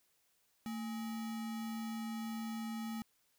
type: tone with sample-and-hold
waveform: sine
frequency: 224.2 Hz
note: A3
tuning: 33 cents sharp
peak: -38 dBFS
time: 0.66-3.02 s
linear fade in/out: 0 ms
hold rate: 1050 Hz
effects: white hiss -75 dBFS RMS until 3.38 s